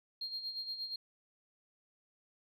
sine tone with tremolo, 4220 Hz, C8, 14 cents sharp, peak -35 dBFS, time 0.21-0.96 s, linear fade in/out 5 ms, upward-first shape sine, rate 8.5 Hz, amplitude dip 65%, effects tanh soft clip ceiling -32 dBFS

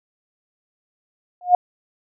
sine tone with exponential growth, 718 Hz, F5, 48 cents sharp, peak -5 dBFS, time 1.41-1.55 s, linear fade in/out 2 ms, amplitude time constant 30 ms, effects none

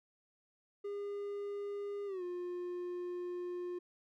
triangle tone with pitch glide, 405.8 to 355.3 Hz, G#4 to F4, -40 to +30 cents, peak -36 dBFS, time 0.84-3.79 s, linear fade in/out 10 ms, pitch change -230 cents, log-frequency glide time 2.06-2.23 s, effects none

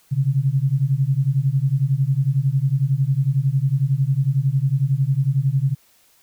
sine beating tone pair, 130.6 / 141.6 Hz, C3 / C#3, -3 / +37 cents, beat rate 11 Hz, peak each -19 dBFS, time 0.11-5.75 s, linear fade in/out 20 ms, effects white hiss -57 dBFS RMS until 6.22 s

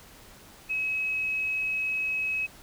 sine tone, 2559 Hz, D#7, 48 cents sharp, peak -26 dBFS, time 0.69-2.47 s, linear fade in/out 20 ms, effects pink hiss -51 dBFS RMS until 2.62 s

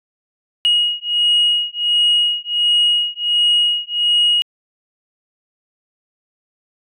sine beating tone pair, 2886 / 2887.4 Hz, F#7 / F#7, -44 / -43 cents, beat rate 1.4 Hz, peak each -15 / -15 dBFS, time 0.65-4.42 s, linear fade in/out 0 ms, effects tanh soft clip ceiling -8 dBFS

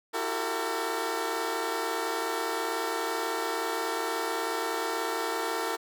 15% pulse tone cluster, 332.1 / 368.5 / 394.3 / 452.6 Hz, E4 / F#4 / G4 / A4, +13 / -7 / +10 / +49 cents, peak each -29 / -31 / -31 / -25 dBFS, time 0.13-5.77 s, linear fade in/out 20 ms, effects none

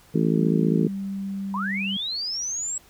harmonic tone, 55 Hz, A1, in tune, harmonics 3 / 4 / 5 / 6 / 7 / 8, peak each -22 / -24 / -26 / -28 / -29 / -30 dBFS, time 0.14-0.88 s, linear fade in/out 10 ms
sine tone, 196 Hz, G3, in tune, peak -27 dBFS, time 0.37-1.97 s, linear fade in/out 5 ms
sine linear sweep, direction up, 917 to 7780 Hz, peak -26 dBFS, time 1.54-2.78 s, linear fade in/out 2 ms
effects pink hiss -54 dBFS RMS until 2.89 s

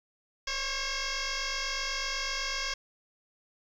sine tone with frequency modulation, 1653 Hz, G#6, 9 cents flat, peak -30 dBFS, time 0.47-2.74 s, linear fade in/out 5 ms, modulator 543 Hz, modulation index 8, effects 10-bit

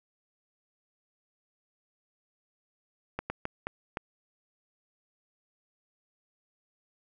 slowing click train, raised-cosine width 0.5 ms, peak -17 dBFS, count 5, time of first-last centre 3.19-3.971 s, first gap 110 ms, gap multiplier 1.4, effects none

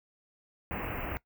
pink band-stop noise, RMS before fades -36 dBFS, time 0.71-1.17 s, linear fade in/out 0 ms, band 2800 to 15000 Hz, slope 96 dB/octave, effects noise-tail reverb RT60 0.1 s tail -20 dB re dry

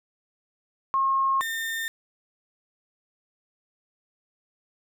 sine / 35% pulse tone pair in turn, 1078 / 1813 Hz, C#6 / A#6, -49 / -49 cents, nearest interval major sixth, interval 900 cents, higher second, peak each -20 / -26 dBFS, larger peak first, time 0.94-1.41 / 1.41-1.88 s, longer neither, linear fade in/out 0 ms, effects none

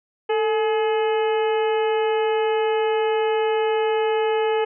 harmonic tone with a mistuned harmonic, 424.7 Hz, G#4, 39 cents sharp, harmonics 1 / 2 / 3 / 4 / 5 / 6 / 7, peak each -19 / -25 / -35 / -35 / -37 / -36 / -36 dBFS, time 0.29-4.65 s, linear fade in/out 10 ms, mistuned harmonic 1, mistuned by +72 cents, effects none

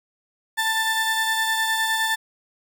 30% pulse tone pair together, 890 / 1770.3 Hz, A5 / A6, +20 / +10 cents, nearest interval octave, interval 1190 cents, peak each -22 / -20 dBFS, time 0.57-2.16 s, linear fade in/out 20 ms, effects none

